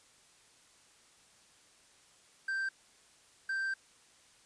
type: tone bursts at uneven times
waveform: triangle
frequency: 1568 Hz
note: G6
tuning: in tune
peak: -30 dBFS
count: 2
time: 2.48-2.69 / 3.49-3.74 s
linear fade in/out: 5 ms
effects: white hiss -63 dBFS RMS until 4.45 s + resampled to 22050 Hz